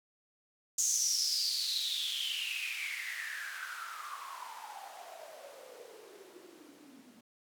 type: noise with band-pass filter sweep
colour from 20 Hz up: blue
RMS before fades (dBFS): -38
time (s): 0.78-7.21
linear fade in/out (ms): 5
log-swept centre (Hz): 6700 to 230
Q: 9.4
effects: none